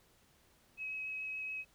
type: tone with vibrato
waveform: sine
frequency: 2555 Hz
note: D#7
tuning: 45 cents sharp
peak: -38 dBFS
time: 0.77-1.65 s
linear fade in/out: 50 ms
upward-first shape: triangle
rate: 7 Hz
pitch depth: 10 cents each way
effects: pink hiss -68 dBFS RMS until 1.74 s